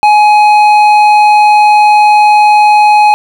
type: tone with hard clipping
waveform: sine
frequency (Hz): 840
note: G#5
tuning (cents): +19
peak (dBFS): -4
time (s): 0.03-3.14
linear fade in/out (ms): 0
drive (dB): 8
effects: none